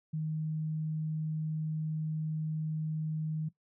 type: tone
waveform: sine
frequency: 156.2 Hz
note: D#3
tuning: 7 cents sharp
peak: -31 dBFS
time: 0.13-3.49 s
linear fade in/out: 10 ms
effects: noise-tail reverb RT60 0.1 s tail -17 dB re dry